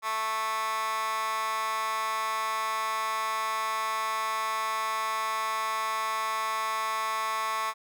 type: tone with high-pass filter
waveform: 15% pulse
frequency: 220 Hz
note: A3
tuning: in tune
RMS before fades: -30 dBFS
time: 0.02-7.74 s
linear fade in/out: 50 ms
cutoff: 1200 Hz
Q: 7.6
effects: none